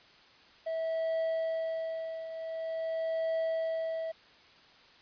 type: tone with tremolo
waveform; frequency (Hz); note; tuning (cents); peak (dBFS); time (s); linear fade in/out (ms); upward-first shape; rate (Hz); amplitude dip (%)
triangle; 650; E5; -24; -26; 0.66-4.12; 10; triangle; 0.46; 70
effects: white hiss -58 dBFS RMS until 5.01 s + resampled to 11025 Hz